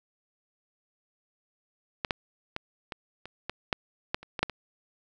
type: clicks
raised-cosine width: 0.3 ms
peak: -12 / -10 / -16 / -19 / -25 / -16 / -9 / -10 / -29 / -16 / -7 / -20 dBFS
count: 12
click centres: 2.048 / 2.108 / 2.564 / 2.922 / 3.256 / 3.496 / 3.728 / 4.145 / 4.23 / 4.392 / 4.43 / 4.497 s
effects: none